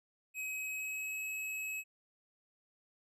square tone with pitch glide, 2539 to 2569 Hz, D#7 to E7, +34 to -45 cents, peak -38 dBFS, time 0.34-1.84 s, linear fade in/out 50 ms, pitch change +21 cents, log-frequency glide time 0.45-1.23 s, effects none

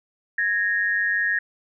sine tone pair together, 1661.2 / 1855.2 Hz, G#6 / A#6, 0 / -9 cents, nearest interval major second, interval 191 cents, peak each -23 / -22 dBFS, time 0.38-1.39 s, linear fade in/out 5 ms, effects none

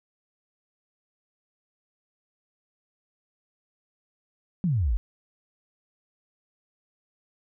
sine exponential sweep, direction down, 196 to 45.35 Hz, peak -21 dBFS, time 4.64-4.97 s, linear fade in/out 0 ms, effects none

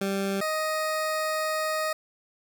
20% pulse tone pair in turn, 196 / 624.8 Hz, G3 / D#5, 0 / +7 cents, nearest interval octave + minor sixth, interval 2007 cents, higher second, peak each -21 dBFS, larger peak neither, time 0.01-0.41 / 0.41-1.93 s, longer second, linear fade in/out 5 ms, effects none

